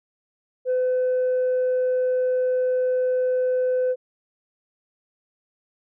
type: tone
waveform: sine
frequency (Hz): 507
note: B4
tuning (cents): +45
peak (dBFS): -17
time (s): 0.65-3.96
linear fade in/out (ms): 50
effects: tanh soft clip ceiling -17 dBFS